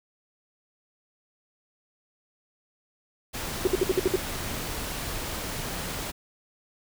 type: noise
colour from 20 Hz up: pink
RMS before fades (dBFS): -33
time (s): 3.33-6.12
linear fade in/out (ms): 20
type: tone bursts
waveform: sine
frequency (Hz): 373.3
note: F#4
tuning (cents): +15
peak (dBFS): -18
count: 7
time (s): 3.65-4.158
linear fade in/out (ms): 2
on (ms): 22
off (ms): 59
effects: none